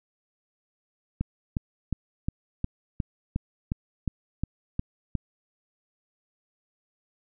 click train, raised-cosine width 5 ms, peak -14 dBFS, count 12, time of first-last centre 1.21-5.153 s, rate 2.79 Hz, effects none

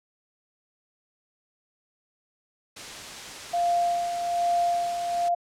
white noise, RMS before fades -38 dBFS, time 2.76-5.29 s, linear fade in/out 10 ms
sine tone with tremolo, 696 Hz, F5, 6 cents flat, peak -20 dBFS, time 3.53-5.35 s, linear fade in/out 10 ms, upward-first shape sine, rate 1.2 Hz, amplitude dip 55%
effects low-pass 7000 Hz 12 dB/octave

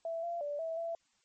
sine tone with pitch steps, 662 / 685 / 582 / 653 / 669 Hz, E5 / F5 / D5 / E5 / E5, +7 / -34 / -16 / -17 / +25 cents, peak -34 dBFS, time 0.05-0.95 s, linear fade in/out 2 ms, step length 180 ms, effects white hiss -73 dBFS RMS until 1.24 s + MP3 32 kbps

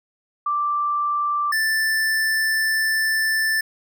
sine / square tone pair in turn, 1174.7 / 1764.8 Hz, D6 / A6, 0 / +5 cents, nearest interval perfect fifth, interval 705 cents, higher second, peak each -19 dBFS, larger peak neither, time 0.46-1.52 / 1.52-3.61 s, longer second, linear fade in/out 5 ms, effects none

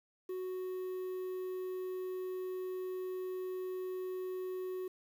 triangle tone with quantisation, 370 Hz, F#4, in tune, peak -35 dBFS, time 0.29-4.88 s, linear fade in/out 5 ms, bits 10, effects none

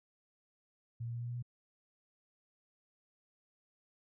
sine tone with pitch steps, 116.7 / 117.72 / 118.74 / 119.77 / 120.82 / 121.87 Hz, A#2 / A#2 / A#2 / A#2 / B2 / B2, +2 / +17 / +32 / +47 / -38 / -23 cents, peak -37 dBFS, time 1-1.426 s, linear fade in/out 10 ms, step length 71 ms, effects none

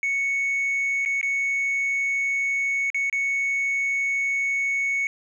sine tone with dropouts, 2217 Hz, C#7, in tune, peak -19 dBFS, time 0.03-5.07 s, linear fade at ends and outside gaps 1 ms, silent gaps 1.051-1.059 / 1.213-1.229 / 2.902-2.945 / 3.098-3.127 s, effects tanh soft clip ceiling -20 dBFS + 10-bit

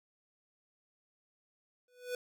square tone with exponential growth, 494.8 Hz, B4, 3 cents sharp, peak -33 dBFS, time 1.88-2.15 s, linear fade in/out 2 ms, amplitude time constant 58 ms, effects none

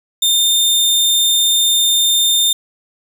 sawtooth tone, 3619 Hz, A7, 48 cents sharp, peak -8 dBFS, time 0.22-2.53 s, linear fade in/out 5 ms, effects none

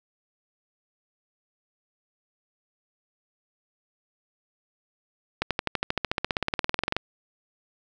accelerating click train, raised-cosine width 0.3 ms, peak -8 dBFS, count 26, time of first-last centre 5.42-6.966 s, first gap 87 ms, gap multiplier 0.97, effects none

